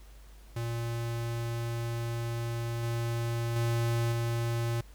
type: tone with level steps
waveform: square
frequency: 116.9 Hz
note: A#2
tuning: 5 cents sharp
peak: -32 / -30 / -27 / -29 dBFS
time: 0.56-4.81 s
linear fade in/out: 5 ms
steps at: 2.83 / 3.56 / 4.12 s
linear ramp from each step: 2 ms
effects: added 50 Hz sine -49 dBFS peak until 4.94 s + pink hiss -60 dBFS RMS until 4.94 s